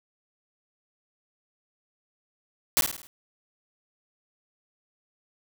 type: noise with echo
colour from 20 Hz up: white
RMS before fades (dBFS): -21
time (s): 2.77-2.81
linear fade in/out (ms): 0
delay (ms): 52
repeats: 5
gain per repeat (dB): -6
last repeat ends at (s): 3.07
effects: none